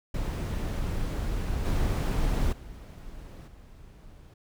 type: noise with level steps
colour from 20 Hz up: brown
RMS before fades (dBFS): -30 / -26 / -43 / -49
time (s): 0.14-4.34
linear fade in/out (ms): 5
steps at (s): 1.65 / 2.52 / 3.47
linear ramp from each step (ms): 10
effects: none